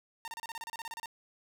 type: tone bursts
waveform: sawtooth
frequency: 914 Hz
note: A#5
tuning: 34 cents flat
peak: -35 dBFS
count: 14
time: 0.25-1.058 s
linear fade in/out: 0 ms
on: 28 ms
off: 32 ms
effects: none